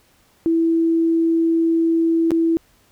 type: tone with dropouts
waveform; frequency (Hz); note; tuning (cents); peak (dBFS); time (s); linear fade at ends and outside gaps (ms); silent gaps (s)
sine; 329.6; E4; 0; -14; 0.46-2.57; 0; 2.307-2.317
effects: pink hiss -57 dBFS RMS until 2.91 s